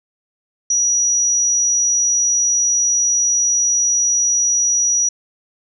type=tone; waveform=sine; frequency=5820 Hz; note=F#8; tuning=29 cents flat; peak=-13 dBFS; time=0.7-5.09 s; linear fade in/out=5 ms; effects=none